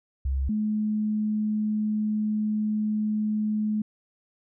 sine tone pair in turn, 67.2 / 213.3 Hz, C2 / G#3, +47 / +46 cents, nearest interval octave + minor sixth, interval 1999 cents, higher second, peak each -23 dBFS, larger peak neither, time 0.25-0.49 / 0.49-3.82 s, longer second, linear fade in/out 5 ms, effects none

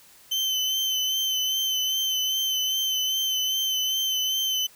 35% pulse tone with vibrato, 3068 Hz, G7, 38 cents flat, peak -21 dBFS, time 0.31-4.67 s, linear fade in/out 10 ms, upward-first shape sine, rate 2.5 Hz, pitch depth 27 cents each way, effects white hiss -53 dBFS RMS until 4.75 s

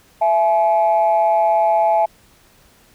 sine tone pair together, 666.5 / 850 Hz, E5 / G#5, +19 / +40 cents, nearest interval major third, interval 421 cents, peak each -14 dBFS, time 0.21-2.06 s, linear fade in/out 10 ms, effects tanh soft clip ceiling -7 dBFS + pink hiss -52 dBFS RMS until 2.94 s

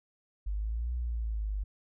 sine exponential two-way sweep, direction up then down, 49 to 61.3 to 49 Hz, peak -30 dBFS, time 0.46-1.64 s, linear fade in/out 10 ms, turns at 0.94 s, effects none

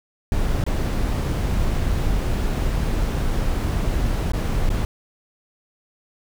brown noise with dropouts, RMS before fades -21 dBFS, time 0.32-4.85 s, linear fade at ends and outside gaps 1 ms, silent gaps 0.639-0.664 / 4.319-4.334 / 4.692-4.702 s, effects none

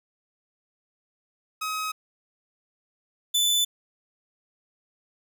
sawtooth tone pair in turn, 1269 / 3503 Hz, D#6 / A7, +34 / -8 cents, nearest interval octave + tritone, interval 1758 cents, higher second, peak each -24 / -17 dBFS, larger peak second, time 1.61-1.92 / 3.34-3.65 s, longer neither, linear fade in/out 10 ms, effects none

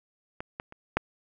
clicks, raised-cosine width 0.5 ms, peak -20 / -19 / -30 / -8 dBFS, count 4, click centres 0.405 / 0.599 / 0.724 / 0.97 s, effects none

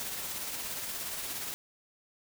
white noise with tremolo, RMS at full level -36 dBFS, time 0-1.54 s, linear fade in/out 0 ms, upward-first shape triangle, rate 17 Hz, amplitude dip 35%, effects none

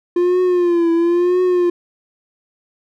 triangle tone with vibrato, 349.2 Hz, F4, in tune, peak -10 dBFS, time 0.16-1.7 s, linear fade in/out 5 ms, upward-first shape triangle, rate 0.99 Hz, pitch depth 87 cents each way, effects none

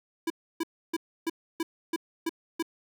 square tone bursts, 329.6 Hz, E4, in tune, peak -27 dBFS, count 8, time 0.27-2.626 s, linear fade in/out 5 ms, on 32 ms, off 300 ms, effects none

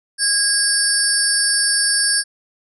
sine tone cluster, 1642 / 4630 / 5310 / 8820 / 10650 Hz, G#6 / D8 / E8 / C#9 / E9, -20 / -25 / +12 / -10 / +17 cents, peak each -21 dBFS, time 0.18-2.24 s, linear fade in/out 50 ms, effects none

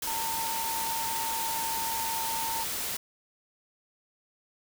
sine tone in noise, 907 Hz, A#5, 48 cents flat, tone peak -32 dBFS, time 0.07-2.64 s, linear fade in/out 5 ms, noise white, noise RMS -33 dBFS, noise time 0.02-2.97 s, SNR -2 dB, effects none

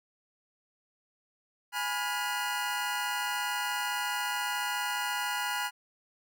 25% pulse chord, F diminished, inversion first, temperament equal with one note detuned, 830.6 / 987.8 / 1424.6 Hz, Ab5 / Cb6 / F6, 0 / 0 / +34 cents, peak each -31 dBFS, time 1.72-5.71 s, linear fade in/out 50 ms, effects none

